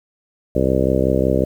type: harmonic tone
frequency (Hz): 65.41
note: C2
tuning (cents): 0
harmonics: 1 / 2 / 3 / 4 / 5 / 6 / 7 / 8 / 9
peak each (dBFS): -23 / -23 / -23 / -23 / -23 / -23 / -23 / -23 / -23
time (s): 0.55-1.45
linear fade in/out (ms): 5
effects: 8-bit